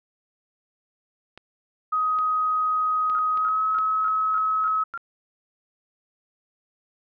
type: clicks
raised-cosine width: 0.3 ms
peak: -26 dBFS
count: 5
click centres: 1.376 / 2.188 / 3.099 / 3.374 / 3.787 s
type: tone with pitch glide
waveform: sine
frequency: 1257 to 1283.4 Hz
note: D#6 to E6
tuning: +17 to -47 cents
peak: -20 dBFS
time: 1.92-4.84 s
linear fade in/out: 10 ms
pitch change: +36 cents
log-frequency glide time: 3.33-3.62 s
type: tone bursts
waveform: sine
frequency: 1382 Hz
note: F6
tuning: 19 cents flat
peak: -29 dBFS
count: 7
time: 3.15-4.976 s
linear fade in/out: 0 ms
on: 38 ms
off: 260 ms
effects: none